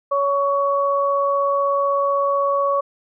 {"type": "tone pair together", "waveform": "sine", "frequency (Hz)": [560.5, 1121], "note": ["C#5", "C#6"], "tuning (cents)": [19, 19], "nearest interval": "octave", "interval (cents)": 1200, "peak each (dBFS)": -19, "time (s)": [0.11, 2.81], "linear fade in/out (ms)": 10, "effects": []}